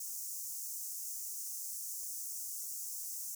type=high-pass noise; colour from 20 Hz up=pink; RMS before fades=-42 dBFS; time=0-3.35 s; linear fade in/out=5 ms; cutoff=5900 Hz; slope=48 dB/octave; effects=none